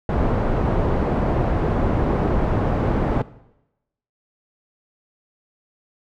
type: low-pass noise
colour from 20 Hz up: pink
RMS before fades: -20 dBFS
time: 0.09-3.22 s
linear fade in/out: 2 ms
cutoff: 830 Hz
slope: 12 dB/octave
effects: noise-tail reverb RT60 0.9 s tail -18 dB re dry